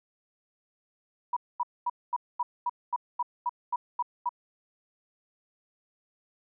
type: tone bursts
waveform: sine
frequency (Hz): 971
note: B5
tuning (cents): -30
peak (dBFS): -25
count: 12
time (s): 1.33-4.292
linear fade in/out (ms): 5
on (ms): 36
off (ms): 230
effects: none